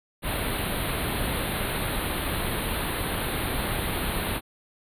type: band-stop noise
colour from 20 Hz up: pink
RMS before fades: -28 dBFS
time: 0.22-4.41 s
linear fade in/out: 50 ms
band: 4200 to 9000 Hz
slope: 96 dB/octave
effects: resampled to 32000 Hz